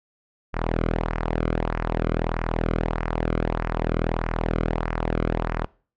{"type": "tone with flanger", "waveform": "sawtooth", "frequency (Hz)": 40.57, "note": "E1", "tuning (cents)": -27, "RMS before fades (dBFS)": -25, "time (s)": [0.53, 5.66], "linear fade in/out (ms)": 20, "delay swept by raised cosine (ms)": [0.25, 1.14], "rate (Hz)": 1.6, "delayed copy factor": -0.6, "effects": ["noise-tail reverb RT60 0.4 s tail -23 dB re dry", "low-pass 2000 Hz 12 dB/octave"]}